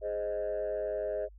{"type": "chord", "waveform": "sine", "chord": "Ab major", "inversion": "none", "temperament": "equal", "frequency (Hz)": [415.3, 523.3, 622.3], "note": ["Ab4", "C5", "Eb5"], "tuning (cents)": [0, 0, 0], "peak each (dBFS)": [-35, -35, -32], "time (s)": [0.01, 1.29], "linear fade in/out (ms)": 50, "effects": ["tanh soft clip ceiling -26 dBFS", "added 50 Hz sine -50 dBFS peak until 1.38 s"]}